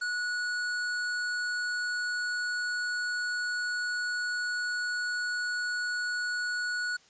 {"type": "tone", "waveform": "square", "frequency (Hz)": 1464, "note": "F#6", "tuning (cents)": -19, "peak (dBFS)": -30, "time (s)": [0.01, 6.97], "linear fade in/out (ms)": 10, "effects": ["white hiss -60 dBFS RMS until 7.09 s", "resampled to 16000 Hz"]}